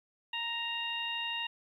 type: harmonic tone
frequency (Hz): 932.3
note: A#5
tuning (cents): 0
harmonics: 1 / 2 / 3 / 4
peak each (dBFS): -41 / -41 / -35 / -42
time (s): 0.33-1.47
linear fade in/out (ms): 5
effects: 11-bit